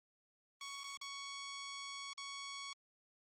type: tone with dropouts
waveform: 10% pulse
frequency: 1115 Hz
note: C#6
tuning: 10 cents sharp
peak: -36 dBFS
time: 0.61-2.73 s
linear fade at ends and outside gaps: 2 ms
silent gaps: 0.834-0.84 / 0.971-1.013 / 2.132-2.178 s
effects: low-pass 9000 Hz 12 dB/octave + Opus 24 kbps